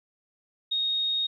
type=tone; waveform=sine; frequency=3729 Hz; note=A#7; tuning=in tune; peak=-24 dBFS; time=0.71-1.27 s; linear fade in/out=10 ms; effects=11-bit